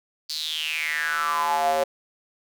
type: tone with high-pass filter sweep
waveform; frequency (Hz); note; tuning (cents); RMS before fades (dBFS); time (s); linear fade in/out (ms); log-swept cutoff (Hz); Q
square; 78.3; D#2; +11; -25; 0.29-1.84; 10; 4600 to 560; 7.7
effects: none